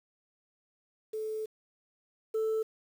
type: tone pair in turn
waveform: sine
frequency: 434.8 / 439.9 Hz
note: A4 / A4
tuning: -21 / 0 cents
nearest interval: unison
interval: 21 cents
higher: second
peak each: -32 / -25 dBFS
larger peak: second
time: 1.13-1.46 / 2.34-2.63 s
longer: first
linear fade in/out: 10 ms
effects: tanh soft clip ceiling -26 dBFS + 9-bit